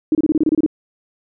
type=tone bursts; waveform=sine; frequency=311.1 Hz; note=D#4; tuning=in tune; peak=-11 dBFS; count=10; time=0.12-0.663 s; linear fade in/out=2 ms; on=30 ms; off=27 ms; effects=none